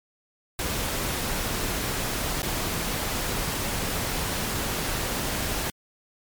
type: noise with dropouts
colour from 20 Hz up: pink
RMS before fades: -28 dBFS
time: 0.59-5.7 s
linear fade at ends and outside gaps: 1 ms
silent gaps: 2.42-2.43 s
effects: MP3 96 kbps